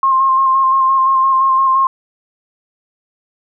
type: tone with vibrato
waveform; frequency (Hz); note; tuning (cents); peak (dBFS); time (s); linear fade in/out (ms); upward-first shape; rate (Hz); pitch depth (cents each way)
sine; 1064; C6; +29; -9; 0.03-1.87; 2; square; 5.8; 19
effects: none